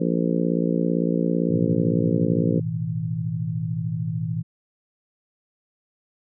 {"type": "harmonic tone", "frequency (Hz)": 57.8, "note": "A#1", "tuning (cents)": -14, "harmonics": [3, 4, 5, 6, 7, 8, 9], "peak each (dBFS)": [-23, -26, -26, -30, -31, -29, -31], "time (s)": [0, 2.6], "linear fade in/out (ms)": 10}
{"type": "chord", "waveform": "sine", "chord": "A suspended second", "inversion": "none", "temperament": "equal with one note detuned", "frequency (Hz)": [110, 123.47, 161.7], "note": ["A2", "B2", "E3"], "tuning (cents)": [0, 0, -33], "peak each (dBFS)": [-29, -30, -26], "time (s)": [1.49, 4.43], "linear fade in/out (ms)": 20}
{"effects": []}